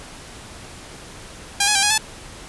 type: tone with pitch steps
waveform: 5% pulse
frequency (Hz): 805 / 839 / 789 / 831 / 868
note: G5 / G#5 / G5 / G#5 / A5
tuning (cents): +46 / +17 / +11 / +1 / -24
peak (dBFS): -3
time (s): 1.6-1.98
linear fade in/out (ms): 5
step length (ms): 76
effects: pink hiss -39 dBFS RMS until 2.48 s + resampled to 24000 Hz